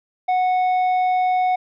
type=tone with tanh clipping; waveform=sine; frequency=736 Hz; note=F#5; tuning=9 cents flat; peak=-17 dBFS; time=0.28-1.56 s; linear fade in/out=10 ms; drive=6 dB; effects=none